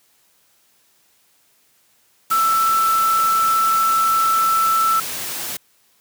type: tone in noise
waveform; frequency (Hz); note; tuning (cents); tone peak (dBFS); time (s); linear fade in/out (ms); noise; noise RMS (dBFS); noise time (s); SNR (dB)
sine; 1326; E6; +10; -14; 2.31-5; 5; white; -27; 2.3-5.57; +10
effects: white hiss -59 dBFS RMS until 6 s + high-pass 80 Hz 12 dB/octave